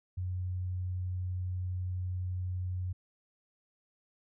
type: tone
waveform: sine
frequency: 91.2 Hz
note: F#2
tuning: 24 cents flat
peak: -32 dBFS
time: 0.17-2.93 s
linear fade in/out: 10 ms
effects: none